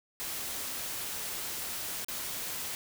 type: noise with dropouts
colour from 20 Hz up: white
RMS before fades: -37 dBFS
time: 0.2-2.75 s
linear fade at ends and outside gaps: 0 ms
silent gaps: 2.046-2.084 s
effects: none